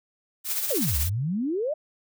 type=noise with tremolo; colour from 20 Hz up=blue; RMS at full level=-26 dBFS; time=0.44-1.1 s; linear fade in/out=50 ms; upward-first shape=sine; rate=16 Hz; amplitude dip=45%
type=exponential two-way sweep; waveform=sine; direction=down then up; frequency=644 to 65.2 to 644 Hz; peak=-24 dBFS; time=0.7-1.74 s; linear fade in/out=10 ms; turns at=0.97 s
effects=none